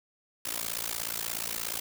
white noise with amplitude modulation, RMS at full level -30 dBFS, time 0.45-1.8 s, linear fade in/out 5 ms, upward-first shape sine, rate 56.8 Hz, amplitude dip 100%, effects none

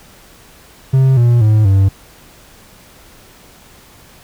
triangle tone with pitch steps, 132.7 / 119.6 / 107.79 / 97.14 Hz, C3 / A#2 / A2 / G2, +25 / +45 / -35 / -15 cents, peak -5 dBFS, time 0.93-1.89 s, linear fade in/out 10 ms, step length 240 ms, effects pink hiss -43 dBFS RMS until 4.23 s

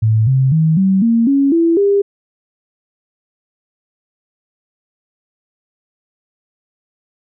sine tone with pitch steps, 110 / 132.33 / 159.2 / 191.52 / 230.4 / 277.2 / 333.5 / 401.2 Hz, A2 / C3 / D#3 / G3 / A#3 / C#4 / E4 / G4, 0 / +20 / +40 / -40 / -20 / 0 / +20 / +40 cents, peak -9 dBFS, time 0.02-2.02 s, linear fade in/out 10 ms, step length 250 ms, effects none

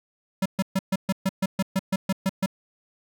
square tone bursts, 191.6 Hz, G3, 39 cents flat, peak -21 dBFS, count 13, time 0.42-2.461 s, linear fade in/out 5 ms, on 37 ms, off 130 ms, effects none

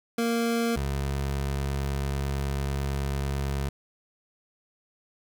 25% pulse tone pair in turn, 232.4 / 69.09 Hz, A#3 / C#2, -5 / -5 cents, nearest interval octave + major sixth, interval 2100 cents, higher first, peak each -20 / -23 dBFS, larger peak first, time 0.18-0.76 / 0.76-3.69 s, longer second, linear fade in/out 5 ms, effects none

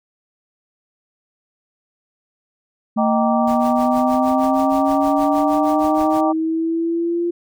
sine linear sweep, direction up, 221.2 to 346.2 Hz, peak -17 dBFS, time 2.96-7.31 s, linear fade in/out 10 ms
sine chord, Eb major seventh, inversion none, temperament just, 622.3 / 777.8 / 933.4 / 1166.7 Hz, Eb5 / G5 / Bb5 / D6, 0 / -14 / +2 / -12 cents, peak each -20 / -20 / -26 / -24 dBFS, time 2.97-6.33 s, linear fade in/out 20 ms
pink noise with tremolo, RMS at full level -35 dBFS, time 3.47-6.21 s, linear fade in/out 5 ms, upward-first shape triangle, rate 6.4 Hz, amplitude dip 100%
effects none

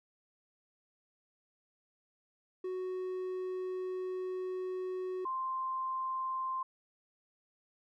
triangle / sine tone pair in turn, 370 / 1046.5 Hz, F#4 / C6, 0 / 0 cents, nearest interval octave + tritone, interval 1800 cents, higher second, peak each -33 / -33 dBFS, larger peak neither, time 2.64-5.25 / 5.25-6.63 s, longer first, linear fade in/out 5 ms, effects none

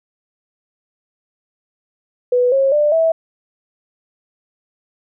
sine tone with pitch steps, 493.9 / 541.7 / 594.2 / 651.7 Hz, B4 / C#5 / D5 / E5, 0 / -40 / +20 / -20 cents, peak -11 dBFS, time 2.32-3.12 s, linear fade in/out 5 ms, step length 200 ms, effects none

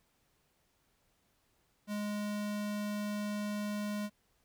square tone, 207.7 Hz, G#3, in tune, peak -35 dBFS, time 1.87-4.1 s, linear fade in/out 50 ms, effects pink hiss -74 dBFS RMS until 4.44 s

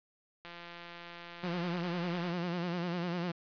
click train, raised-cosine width 0.3 ms, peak -31 dBFS, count 320, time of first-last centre 0.45-2.305 s, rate 172 Hz
sawtooth tone with vibrato, 174.61 Hz, F3, in tune, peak -29 dBFS, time 1.43-3.32 s, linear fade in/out 10 ms, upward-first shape sine, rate 10 Hz, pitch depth 71 cents each way
effects resampled to 11025 Hz + 9-bit

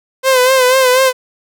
sawtooth tone with vibrato, 515 Hz, C5, 28 cents flat, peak -4 dBFS, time 0.23-1.13 s, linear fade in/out 50 ms, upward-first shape sine, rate 4.1 Hz, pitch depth 55 cents each way, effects none

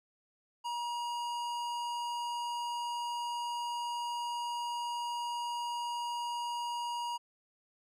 sine tone with hard clipping, 953 Hz, A#5, 38 cents sharp, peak -36 dBFS, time 0.64-7.18 s, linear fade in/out 20 ms, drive 15 dB, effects none

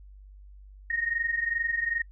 sine tone pair together, 1842.2 / 1864.7 Hz, A#6 / A#6, -21 / 0 cents, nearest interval unison, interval 21 cents, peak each -31 / -28 dBFS, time 0.9-2.02 s, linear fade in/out 5 ms, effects noise-tail reverb RT60 0.1 s tail -24 dB re dry + added 49 Hz sine -46 dBFS peak until 2.11 s

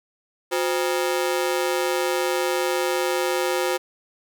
sawtooth ring-modulated tone, 440 Hz, A4, in tune, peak -14 dBFS, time 0.51-3.78 s, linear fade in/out 20 ms, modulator 77.3 Hz, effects none

